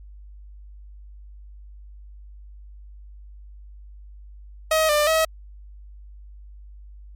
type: tone with pitch steps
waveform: sawtooth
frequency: 633 / 596 / 640 Hz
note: D#5 / D5 / D#5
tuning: +30 / +25 / +49 cents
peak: -13 dBFS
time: 4.71-5.25 s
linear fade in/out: 5 ms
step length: 180 ms
effects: added 50 Hz sine -40 dBFS peak until 7.15 s + MP3 64 kbps